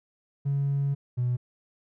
triangle tone pair in turn, 140 / 123.27 Hz, C#3 / B2, +18 / -3 cents, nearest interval major second, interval 221 cents, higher first, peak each -20 dBFS, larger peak neither, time 0.45-0.95 / 1.17-1.37 s, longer first, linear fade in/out 20 ms, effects tanh soft clip ceiling -20 dBFS

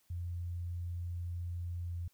sine tone with pitch glide, 87 to 86.4 Hz, F2 to F2, -6 to -18 cents, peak -36 dBFS, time 0.1-2.08 s, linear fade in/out 5 ms, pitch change -12 cents, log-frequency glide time 1.81-1.94 s, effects white hiss -72 dBFS RMS until 2.13 s

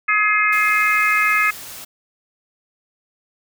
harmonic tone, 421.9 Hz, G#4, 27 cents sharp, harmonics 3 / 4 / 5 / 6, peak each -19 / -21 / -18 / -21 dBFS, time 0.08-1.51 s, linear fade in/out 10 ms
white noise, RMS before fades -35 dBFS, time 0.52-1.85 s, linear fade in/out 10 ms
effects none

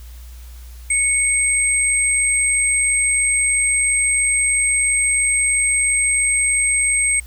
sine tone pair together, 2217 / 8370 Hz, C#7 / C9, 0 / 0 cents, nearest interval octave + major seventh, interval 2300 cents, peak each -19 / -16 dBFS, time 0.9-7.2 s, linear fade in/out 5 ms, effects added 60 Hz sine -34 dBFS peak until 7.26 s + white hiss -48 dBFS RMS until 7.26 s

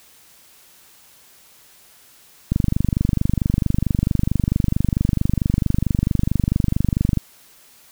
click train, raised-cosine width 5 ms, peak -5 dBFS, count 115, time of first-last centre 2.52-7.173 s, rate 24.5 Hz, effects white hiss -50 dBFS RMS until 7.91 s

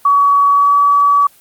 sine tone with pitch glide, 1132 to 1142.5 Hz, C#6 to D6, +36 to -48 cents, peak -7 dBFS, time 0.05-1.27 s, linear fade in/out 5 ms, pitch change +16 cents, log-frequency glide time 0.5-0.76 s, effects white hiss -47 dBFS RMS until 1.4 s + Opus 32 kbps

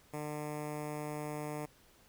10% pulse tone with notch filter, 150 Hz, D3, 37 cents sharp, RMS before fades -40 dBFS, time 0.13-1.66 s, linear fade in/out 10 ms, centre 3900 Hz, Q 0.8, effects pink hiss -64 dBFS RMS until 2.08 s

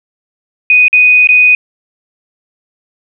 sine tone with dropouts, 2489 Hz, D#7, in tune, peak -3 dBFS, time 0.7-1.55 s, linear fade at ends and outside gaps 2 ms, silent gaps 0.882-0.929 / 1.272-1.289 s, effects none

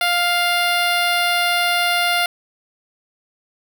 10% pulse tone with notch filter, 701 Hz, F5, 6 cents sharp, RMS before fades -18 dBFS, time 0.01-2.26 s, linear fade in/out 2 ms, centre 7000 Hz, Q 1.2, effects none

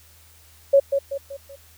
sine tone with echo, 554.4 Hz, C#5, in tune, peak -10 dBFS, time 0.73-0.8 s, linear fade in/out 10 ms, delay 190 ms, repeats 4, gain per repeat -7 dB, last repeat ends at 1.56 s, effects added 80 Hz sine -53 dBFS peak until 1.77 s + white hiss -53 dBFS RMS until 1.77 s

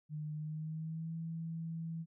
sine tone with pitch glide, 152.1 to 163.96 Hz, D#3 to E3, -39 to -9 cents, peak -38 dBFS, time 0.09-2.06 s, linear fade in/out 50 ms, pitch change +130 cents, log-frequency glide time 0.34-1.14 s, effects none

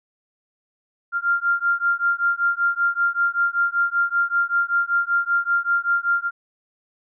sine beating tone pair, 1391 / 1396.2 Hz, F6 / F6, -7 / -1 cents, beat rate 5.2 Hz, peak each -21 dBFS, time 1.12-6.31 s, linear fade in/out 50 ms, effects none

